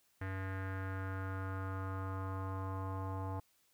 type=tone with low-pass filter sweep; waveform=square; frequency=95.5 Hz; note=G2; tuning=45 cents flat; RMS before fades=-40 dBFS; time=0.21-3.4 s; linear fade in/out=5 ms; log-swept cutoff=1800 to 940 Hz; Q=4; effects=white hiss -73 dBFS RMS until 3.73 s